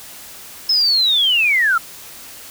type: linear sweep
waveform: sine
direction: down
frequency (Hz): 5240 to 1300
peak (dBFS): -12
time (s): 0.69-1.78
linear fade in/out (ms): 5
effects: white hiss -37 dBFS RMS until 2.5 s